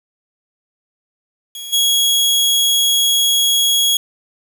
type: tone with level steps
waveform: sawtooth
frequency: 3322 Hz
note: G#7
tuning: in tune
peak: -24 / -9 dBFS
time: 1.55-3.97 s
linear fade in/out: 2 ms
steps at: 1.72 s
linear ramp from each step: 20 ms
effects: 7-bit